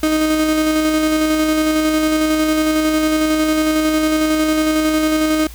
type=tone with tremolo; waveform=35% pulse; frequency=311.1 Hz; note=D#4; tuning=in tune; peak=-11 dBFS; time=0.03-5.47 s; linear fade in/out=2 ms; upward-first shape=square; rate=11 Hz; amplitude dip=25%; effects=added 57 Hz sine -33 dBFS peak until 5.54 s + white hiss -41 dBFS RMS until 5.54 s